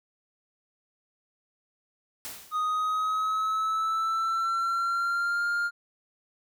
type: noise with exponential decay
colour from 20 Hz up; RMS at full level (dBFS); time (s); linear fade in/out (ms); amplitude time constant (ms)
white; -36; 2.25-2.81; 0; 120
type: tone with pitch glide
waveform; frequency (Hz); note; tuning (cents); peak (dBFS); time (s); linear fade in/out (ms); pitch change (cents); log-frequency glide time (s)
triangle; 1244.5 to 1405; D#6 to F6; 0 to +10; -23; 2.51-5.71; 50; +210; 2.62-5.45
effects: none